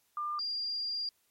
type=tone pair in turn; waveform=sine; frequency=1198 / 4792 Hz; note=D6 / D8; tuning=+34 / +34 cents; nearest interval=2 octaves; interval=2400 cents; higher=second; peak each=-32 / -32 dBFS; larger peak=neither; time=0.17-0.39 / 0.39-1.09 s; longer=second; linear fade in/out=2 ms; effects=white hiss -72 dBFS RMS until 1.3 s + MP3 64 kbps